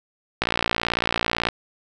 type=click train; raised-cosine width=0.3 ms; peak=-4 dBFS; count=63; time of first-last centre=0.42-1.487 s; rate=58.1 Hz; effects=none